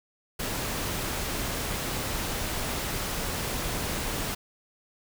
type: noise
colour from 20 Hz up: pink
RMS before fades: -31 dBFS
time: 0.39-4.35 s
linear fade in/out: 10 ms
effects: none